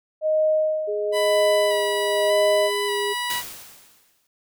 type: tone with tremolo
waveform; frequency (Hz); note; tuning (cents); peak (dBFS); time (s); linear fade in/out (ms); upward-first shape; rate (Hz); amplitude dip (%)
sine; 622.3; D#5; 0; -16; 0.21-2.71; 50; sine; 1; 70
type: tone with pitch glide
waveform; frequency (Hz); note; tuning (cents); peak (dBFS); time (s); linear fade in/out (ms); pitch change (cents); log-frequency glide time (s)
sine; 417.1 to 408.5; G#4 to G#4; +7 to -29; -24; 0.87-3.14; 20; -36; 1.5-1.85
type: tone with vibrato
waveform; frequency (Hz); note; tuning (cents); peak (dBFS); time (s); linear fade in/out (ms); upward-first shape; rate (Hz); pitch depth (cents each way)
15% pulse; 985; B5; -5; -18; 1.12-3.43; 50; square; 0.85; 18
type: noise with exponential decay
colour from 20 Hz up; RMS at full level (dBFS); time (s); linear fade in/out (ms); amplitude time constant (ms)
white; -29; 3.3-4.27; 2; 210
effects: none